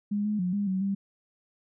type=tone with pitch steps; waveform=sine; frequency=205.5 / 210.7 / 180.2 / 203.1 / 188.5 / 197.1 Hz; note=G#3 / G#3 / F#3 / G#3 / F#3 / G3; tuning=-18 / +25 / -45 / -38 / +32 / +10 cents; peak=-25 dBFS; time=0.11-0.95 s; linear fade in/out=10 ms; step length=140 ms; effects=none